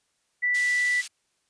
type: tone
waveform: sine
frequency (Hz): 1970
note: B6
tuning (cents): -5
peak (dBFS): -21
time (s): 0.42-1.02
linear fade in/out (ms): 20
type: band-pass noise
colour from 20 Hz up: white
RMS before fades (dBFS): -38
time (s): 0.54-1.08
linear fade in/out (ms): 10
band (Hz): 2500 to 8100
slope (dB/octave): 12
effects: white hiss -72 dBFS RMS until 1.49 s + resampled to 22050 Hz